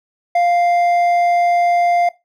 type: tone with hard clipping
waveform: sine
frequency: 698.5 Hz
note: F5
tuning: in tune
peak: -13 dBFS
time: 0.35-2.09 s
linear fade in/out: 5 ms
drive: 5 dB
effects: noise-tail reverb RT60 0.2 s tail -18 dB re dry